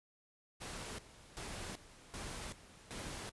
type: noise with tremolo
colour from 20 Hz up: pink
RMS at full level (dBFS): -45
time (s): 0.6-3.32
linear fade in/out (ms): 20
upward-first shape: square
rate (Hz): 1.3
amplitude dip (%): 80
effects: resampled to 24000 Hz